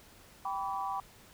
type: chord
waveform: sine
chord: G major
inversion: none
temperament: equal with one note detuned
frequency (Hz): 784 / 987.8 / 1148.5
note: G5 / B5 / D6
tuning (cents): 0 / 0 / -39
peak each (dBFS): -36 / -37 / -38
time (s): 0.45-1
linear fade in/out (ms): 2
effects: pink hiss -57 dBFS RMS until 1.33 s